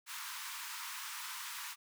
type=high-pass noise; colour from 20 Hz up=pink; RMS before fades=-44 dBFS; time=0.06-1.76 s; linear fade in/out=50 ms; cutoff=910 Hz; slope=96 dB/octave; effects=none